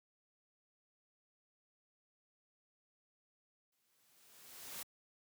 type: noise with exponential growth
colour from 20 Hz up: white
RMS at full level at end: -44 dBFS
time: 3.72-4.83 s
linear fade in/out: 5 ms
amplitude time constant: 240 ms
effects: high-pass 100 Hz 12 dB/octave